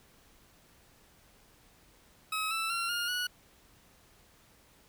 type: tone with pitch steps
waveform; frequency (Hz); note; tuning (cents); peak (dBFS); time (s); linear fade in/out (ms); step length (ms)
20% pulse; 1279 / 1323.3 / 1369.2 / 1416.7 / 1465.8; D#6 / E6 / F6 / F6 / F#6; +47 / +6 / -35 / +24 / -17; -26; 2.32-3.27; 5; 190
effects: pink hiss -62 dBFS RMS until 4.88 s